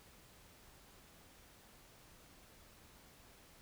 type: silence
effects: pink hiss -62 dBFS RMS until 3.61 s